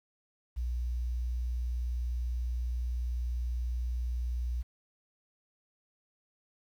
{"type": "tone with quantisation", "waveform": "sine", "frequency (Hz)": 60.4, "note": "B1", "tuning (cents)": -38, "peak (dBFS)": -30, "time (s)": [0.56, 4.63], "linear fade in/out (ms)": 20, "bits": 10, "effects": []}